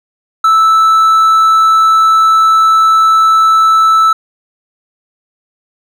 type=tone; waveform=triangle; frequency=1315 Hz; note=E6; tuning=5 cents flat; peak=-3 dBFS; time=0.44-4.13 s; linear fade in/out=5 ms; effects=none